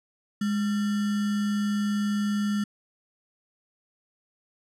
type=tone with sample-and-hold; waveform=sine; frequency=206.3 Hz; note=G#3; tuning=11 cents flat; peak=-23 dBFS; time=0.41-2.64 s; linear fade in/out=5 ms; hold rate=1575 Hz; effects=low-pass 10000 Hz 12 dB/octave